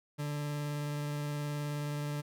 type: tone with vibrato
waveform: 40% pulse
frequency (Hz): 146.83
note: D3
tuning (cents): 0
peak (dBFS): -33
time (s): 0.18-2.22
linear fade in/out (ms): 20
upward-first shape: square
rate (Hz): 19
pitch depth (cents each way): 9
effects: none

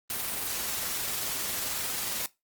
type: noise with amplitude modulation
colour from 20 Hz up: white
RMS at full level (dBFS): -31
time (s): 0.1-2.26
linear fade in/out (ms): 0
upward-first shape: sine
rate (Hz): 22.4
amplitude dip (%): 25
effects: noise-tail reverb RT60 0.2 s tail -19 dB re dry + Opus 32 kbps

